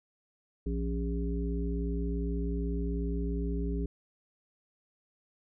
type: harmonic tone with a mistuned harmonic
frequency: 58.27 Hz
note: A#1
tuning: in tune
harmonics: 1 / 3 / 5 / 7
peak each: -31 / -36 / -38 / -39 dBFS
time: 0.66-3.86 s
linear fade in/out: 5 ms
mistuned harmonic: 5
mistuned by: -85 cents
effects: none